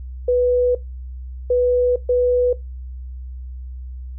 sine tone bursts at uneven times, 493.9 Hz, B4, in tune, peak -13 dBFS, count 3, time 0.28-0.75 / 1.5-1.96 / 2.09-2.53 s, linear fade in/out 5 ms, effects noise-tail reverb RT60 0.2 s tail -19 dB re dry + added 63 Hz sine -29 dBFS peak until 4.18 s

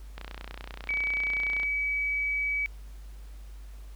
click train, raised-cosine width 0.3 ms, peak -23 dBFS, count 45, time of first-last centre 0.18-1.632 s, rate 30.3 Hz
sine tone, 2281 Hz, C#7, 49 cents sharp, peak -26 dBFS, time 0.89-2.66 s, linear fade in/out 0 ms
effects added 50 Hz sine -41 dBFS peak until 3.95 s + pink hiss -59 dBFS RMS until 3.95 s

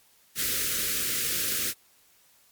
white band-stop noise, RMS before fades -28 dBFS, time 0.35-1.74 s, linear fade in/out 50 ms, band 540 to 1300 Hz, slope 48 dB/octave, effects white hiss -61 dBFS RMS until 2.51 s + MP3 96 kbps

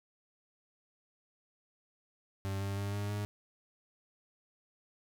40% pulse tone with pitch steps, 97.6 / 99.02 / 100.46 / 101.92 / 103.4 Hz, G2 / G2 / G2 / G#2 / G#2, -7 / +18 / +43 / -32 / -7 cents, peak -33 dBFS, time 2.45-3.25 s, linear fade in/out 0 ms, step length 160 ms, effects none

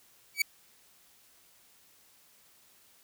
sawtooth tone with exponential growth, 2280 Hz, C#7, 48 cents sharp, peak -17 dBFS, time 0.34-0.42 s, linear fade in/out 5 ms, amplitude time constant 16 ms, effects white hiss -62 dBFS RMS until 3.03 s

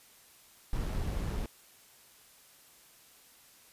brown noise with amplitude modulation, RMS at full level -32 dBFS, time 0.73-1.46 s, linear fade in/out 2 ms, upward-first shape sine, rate 105 Hz, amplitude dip 30%, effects white hiss -59 dBFS RMS until 3.72 s + resampled to 32000 Hz

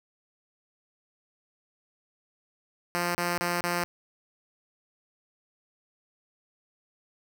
5% pulse tone bursts, 174.61 Hz, F3, in tune, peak -15 dBFS, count 4, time 2.95-3.84 s, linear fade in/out 0 ms, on 200 ms, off 30 ms, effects none

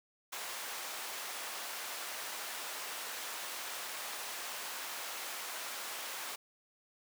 pink high-pass noise, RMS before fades -42 dBFS, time 0.32-6.36 s, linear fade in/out 10 ms, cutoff 780 Hz, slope 12 dB/octave, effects none

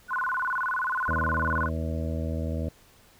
sine tone with vibrato, 1241 Hz, D#6, 5 cents flat, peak -25 dBFS, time 0.08-1.7 s, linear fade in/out 50 ms, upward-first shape square, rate 19 Hz, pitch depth 300 cents each way
harmonic tone, 80.5 Hz, E2, 41 cents flat, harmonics 1 / 2 / 3 / 4 / 6 / 7 / 8, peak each -29 / -35 / -35 / -40 / -40 / -39 / -42 dBFS, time 1.08-2.69 s, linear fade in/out 5 ms
effects pink hiss -57 dBFS RMS until 3.19 s

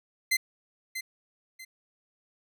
sawtooth tone with echo, 2068 Hz, C7, 21 cents flat, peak -19 dBFS, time 0.31-0.37 s, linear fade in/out 10 ms, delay 640 ms, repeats 2, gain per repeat -10 dB, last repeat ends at 1.65 s, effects none

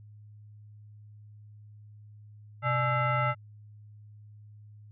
sine tone with frequency modulation, 598 Hz, D5, 31 cents sharp, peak -24 dBFS, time 2.62-3.35 s, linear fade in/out 50 ms, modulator 726 Hz, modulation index 1.8, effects added 105 Hz sine -48 dBFS peak until 4.91 s

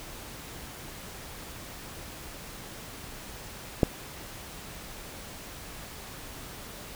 click, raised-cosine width 2 ms, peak -6 dBFS, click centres 3.832 s, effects pink hiss -43 dBFS RMS until 6.95 s

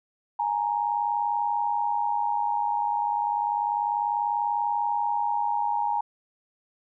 sine tone pair together, 832 / 932.3 Hz, G#5 / A#5, +3 / 0 cents, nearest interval major second, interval 197 cents, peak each -26 dBFS, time 0.39-6.01 s, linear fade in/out 5 ms, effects none

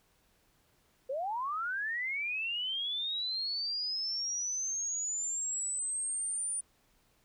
sine linear sweep, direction up, 499.3 to 9397 Hz, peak -32 dBFS, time 1.09-6.61 s, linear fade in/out 10 ms, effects pink hiss -70 dBFS RMS until 7.24 s

